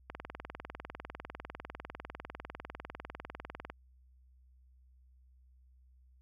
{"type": "click train", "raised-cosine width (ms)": 0.5, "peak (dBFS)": -26, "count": 73, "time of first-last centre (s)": [0.1, 3.7], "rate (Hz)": 20, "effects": ["added 63 Hz sine -60 dBFS peak until 6.21 s"]}